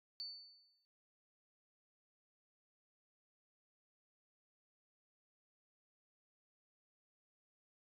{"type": "tone with exponential decay", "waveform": "sine", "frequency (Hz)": 4500, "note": "C#8", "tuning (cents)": 25, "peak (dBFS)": -40, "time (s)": [0.2, 0.85], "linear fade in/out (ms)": 0, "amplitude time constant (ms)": 140, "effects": ["noise-tail reverb RT60 0.4 s tail -22 dB re dry", "MP3 96 kbps"]}